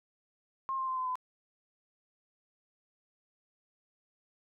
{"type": "tone with pitch steps", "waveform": "sine", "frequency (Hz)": [1067, 1052.9, 1039, 1025.3, 1011.8], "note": ["C6", "C6", "C6", "C6", "B5"], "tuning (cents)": [34, 11, -12, -35, 42], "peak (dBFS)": -31, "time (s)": [0.69, 1.155], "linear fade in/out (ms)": 0, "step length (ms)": 93, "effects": []}